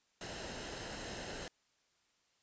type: noise with comb filter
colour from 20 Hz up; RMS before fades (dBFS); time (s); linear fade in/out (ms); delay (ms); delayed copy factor
pink; -44; 0.21-1.48; 2; 0.86; -0.5
effects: white hiss -75 dBFS RMS until 2.42 s + resampled to 16000 Hz